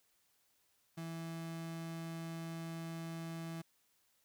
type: tone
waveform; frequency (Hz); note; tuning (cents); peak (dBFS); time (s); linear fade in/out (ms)
35% pulse; 164.81; E3; 0; -40; 0.97-3.62; 10
effects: white hiss -75 dBFS RMS until 4.24 s